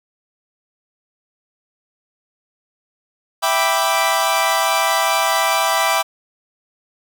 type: chord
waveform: sawtooth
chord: E minor seventh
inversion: none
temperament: equal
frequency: 659.3 / 784 / 987.8 / 1174.7 Hz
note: E5 / G5 / B5 / D6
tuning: 0 / 0 / 0 / 0 cents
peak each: -17 dBFS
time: 3.42-6.03 s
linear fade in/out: 20 ms
effects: none